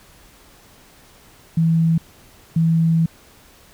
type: tone bursts at uneven times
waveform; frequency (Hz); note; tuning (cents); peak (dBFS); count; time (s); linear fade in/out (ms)
sine; 163.9; E3; -10; -13; 2; 1.57-1.98 / 2.56-3.06; 5
effects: pink hiss -49 dBFS RMS until 3.73 s